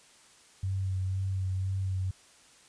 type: tone with vibrato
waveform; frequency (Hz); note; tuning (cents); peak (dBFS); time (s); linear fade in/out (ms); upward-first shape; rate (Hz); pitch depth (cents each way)
sine; 94.9; F#2; +44; -28; 0.63-2.11; 5; sine; 2; 22
effects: white hiss -58 dBFS RMS until 2.68 s + resampled to 22050 Hz